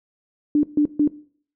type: tone bursts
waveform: sine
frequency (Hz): 295.6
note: D4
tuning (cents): +11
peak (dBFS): -13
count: 3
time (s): 0.55-1.076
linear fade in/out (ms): 2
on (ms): 82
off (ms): 140
effects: noise-tail reverb RT60 0.5 s tail -19 dB re dry